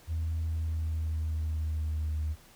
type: tone with pitch glide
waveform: sine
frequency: 81 to 76.99 Hz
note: E2 to D#2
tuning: -30 to -18 cents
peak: -27 dBFS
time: 0.07-2.36 s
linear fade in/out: 50 ms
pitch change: -88 cents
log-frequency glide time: 0.4-2.14 s
effects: tanh soft clip ceiling -26 dBFS + pink hiss -57 dBFS RMS until 2.55 s